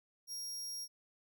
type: tone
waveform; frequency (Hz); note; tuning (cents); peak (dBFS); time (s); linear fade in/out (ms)
sawtooth; 5600; F8; +4; -38; 0.27-0.88; 50
effects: none